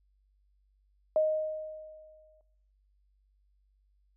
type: tone with exponential decay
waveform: sine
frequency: 622.3 Hz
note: D#5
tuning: in tune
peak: -21 dBFS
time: 1.16-2.41 s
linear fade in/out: 1 ms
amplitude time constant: 270 ms
effects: noise-tail reverb RT60 0.8 s tail -18 dB re dry + added 49 Hz sine -66 dBFS peak until 4.16 s